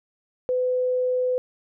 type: tone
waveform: sine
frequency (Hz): 504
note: B4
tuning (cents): +35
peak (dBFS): -20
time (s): 0.49-1.38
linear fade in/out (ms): 0
effects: none